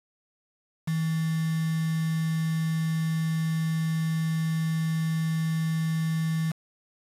sine tone with quantisation, 161 Hz, E3, 41 cents flat, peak -24 dBFS, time 0.87-6.52 s, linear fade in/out 10 ms, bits 6, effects resampled to 32000 Hz

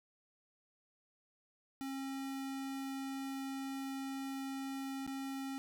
square tone with dropouts, 270.2 Hz, C#4, 44 cents flat, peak -40 dBFS, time 1.81-5.58 s, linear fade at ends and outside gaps 0 ms, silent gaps 5.065-5.076 s, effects none

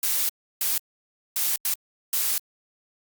blue noise bursts at uneven times, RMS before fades -24 dBFS, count 5, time 0.03-0.29 / 0.61-0.78 / 1.36-1.56 / 1.65-1.74 / 2.13-2.38 s, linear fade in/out 2 ms, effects Opus 48 kbps

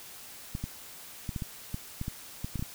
clicks, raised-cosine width 5 ms, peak -21 dBFS, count 12, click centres 0.551 / 0.64 / 1.292 / 1.362 / 1.422 / 1.744 / 2.014 / 2.081 / 2.445 / 2.557 / 2.594 / 2.625 s, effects white hiss -47 dBFS RMS until 2.74 s

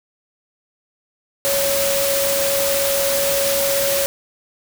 sine tone in noise, 556 Hz, C#5, 5 cents sharp, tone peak -19 dBFS, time 1.45-4.06 s, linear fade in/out 0 ms, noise white, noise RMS -21 dBFS, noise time 1.45-4.06 s, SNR -1 dB, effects none

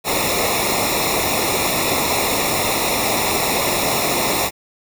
pink noise with comb filter, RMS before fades -19 dBFS, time 0.04-4.51 s, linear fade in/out 50 ms, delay 0.64 ms, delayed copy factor -0.9, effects none

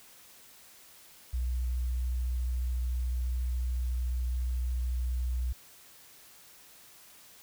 sine tone with vibrato, 61.74 Hz, B1, in tune, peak -28 dBFS, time 1.33-5.53 s, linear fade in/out 10 ms, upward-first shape sine, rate 14 Hz, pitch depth 13 cents each way, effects white hiss -55 dBFS RMS until 7.42 s

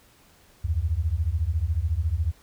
sine beating tone pair, 74 / 88 Hz, D2 / F2, +14 / +14 cents, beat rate 14 Hz, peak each -25 dBFS, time 0.64-2.32 s, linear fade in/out 10 ms, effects pink hiss -57 dBFS RMS until 2.42 s

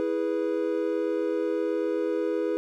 triangle chord, E major, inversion none, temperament equal with one note detuned, 327.4 / 415.3 / 493.9 Hz, E4 / G#4 / B4, -12 / 0 / 0 cents, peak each -27 dBFS, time 0-2.57 s, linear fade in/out 0 ms, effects none

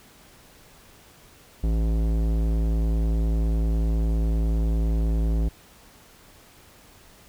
sine tone with tanh clipping, 55 Hz, A1, in tune, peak -22 dBFS, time 1.63-5.49 s, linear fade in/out 10 ms, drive 17 dB, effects pink hiss -52 dBFS RMS until 7.28 s

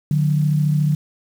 sine tone pair together, 148.75 / 182.7 Hz, D3 / F#3, +22 / -22 cents, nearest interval major third, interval 356 cents, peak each -15 / -23 dBFS, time 0.11-0.95 s, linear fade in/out 2 ms, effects 7-bit

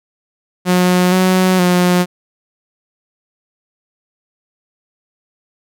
sawtooth tone with pitch steps, 180.7 / 185.5 / 178.9 Hz, F#3 / F#3 / F3, -41 / +5 / +42 cents, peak -6 dBFS, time 0.65-2.06 s, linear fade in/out 50 ms, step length 470 ms, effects none

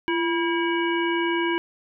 harmonic tone with a mistuned harmonic, 324.3 Hz, E4, 28 cents flat, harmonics 1 / 3 / 5 / 7 / 9, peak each -23 / -28 / -30 / -31 / -33 dBFS, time 0.08-1.58 s, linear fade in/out 0 ms, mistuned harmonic 1, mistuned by +84 cents, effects none

